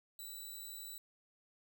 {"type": "tone", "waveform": "5% pulse", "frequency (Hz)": 3951, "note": "B7", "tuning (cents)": 0, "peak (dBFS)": -38, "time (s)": [0.19, 0.98], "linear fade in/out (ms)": 2, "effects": []}